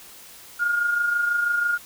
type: tone pair together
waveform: sine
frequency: 1396.9 / 1423 Hz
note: F6 / F6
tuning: 0 / +32 cents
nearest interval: unison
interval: 32 cents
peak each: -30 / -20 dBFS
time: 0.59-1.78 s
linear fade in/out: 20 ms
effects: white hiss -45 dBFS RMS until 1.85 s